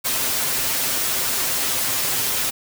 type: noise with comb filter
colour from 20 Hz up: white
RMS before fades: -22 dBFS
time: 0.04-2.51 s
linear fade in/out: 20 ms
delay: 7.6 ms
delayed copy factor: +0.9
effects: none